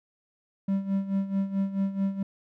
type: tone with tremolo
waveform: triangle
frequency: 195.3 Hz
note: G3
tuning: 6 cents flat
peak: -20 dBFS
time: 0.68-2.23 s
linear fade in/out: 5 ms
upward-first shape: sine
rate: 4.6 Hz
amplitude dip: 75%
effects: none